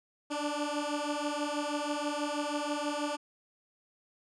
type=beating tone pair; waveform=15% pulse; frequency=290.9 / 297.1 Hz; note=D4 / D4; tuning=-16 / +20 cents; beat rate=6.2 Hz; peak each=-28 / -28 dBFS; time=0.3-3.17 s; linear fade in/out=20 ms; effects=resampled to 22050 Hz